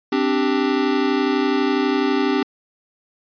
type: chord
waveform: square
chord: C suspended second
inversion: none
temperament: equal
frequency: 261.6 / 293.7 / 392 Hz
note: C4 / D4 / G4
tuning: 0 / 0 / 0 cents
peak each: -22 dBFS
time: 0.12-2.43 s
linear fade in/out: 5 ms
effects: resampled to 11025 Hz